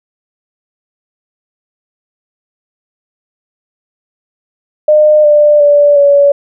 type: tone with pitch steps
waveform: sine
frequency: 607 / 593.8 / 580.9 / 568.3 Hz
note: D#5 / D5 / D5 / C#5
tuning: -43 / +19 / -19 / +43 cents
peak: -3 dBFS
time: 4.88-6.32 s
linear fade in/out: 5 ms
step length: 360 ms
effects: none